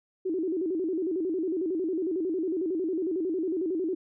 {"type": "tone with vibrato", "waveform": "sine", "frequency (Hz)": 346.4, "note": "F4", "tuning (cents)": -14, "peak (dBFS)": -26, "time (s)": [0.25, 3.95], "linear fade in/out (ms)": 10, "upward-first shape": "square", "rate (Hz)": 11, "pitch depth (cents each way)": 140, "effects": []}